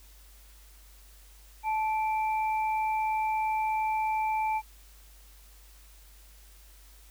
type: tone pair together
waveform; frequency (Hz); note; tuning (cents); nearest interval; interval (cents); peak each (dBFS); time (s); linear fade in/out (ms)
sine; 871.5 / 2349; A5 / D7; -17 / 0; octave + perfect fourth; 1717; -26 / -37; 1.63-4.62; 50
effects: added 50 Hz sine -52 dBFS peak until 7.1 s + white hiss -58 dBFS RMS until 7.1 s